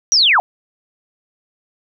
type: linear sweep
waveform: sine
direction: down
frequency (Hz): 5950 to 637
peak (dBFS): -9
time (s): 0.12-0.4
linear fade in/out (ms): 0
effects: none